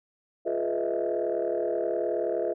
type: tone cluster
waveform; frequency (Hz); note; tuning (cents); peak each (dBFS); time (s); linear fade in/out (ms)
sine; 349.7 / 421.7 / 491.6 / 619 / 658; F4 / G#4 / B4 / D#5 / E5; +2 / +26 / -8 / -9 / -3; -31; 0.45-2.54; 20
effects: tanh soft clip ceiling -18 dBFS